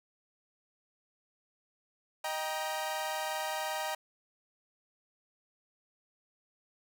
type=chord; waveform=sawtooth; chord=Eb major; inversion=none; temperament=equal with one note detuned; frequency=622.3 / 784 / 944.8 Hz; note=Eb5 / G5 / Bb5; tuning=0 / 0 / +23 cents; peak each=-34 dBFS; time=2.24-3.95 s; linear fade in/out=5 ms; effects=none